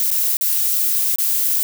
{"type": "noise with dropouts", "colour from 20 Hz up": "violet", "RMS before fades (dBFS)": -18, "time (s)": [0, 1.63], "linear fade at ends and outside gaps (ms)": 0, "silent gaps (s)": [[0.105, 0.114], [0.369, 0.411], [1.158, 1.185]], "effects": []}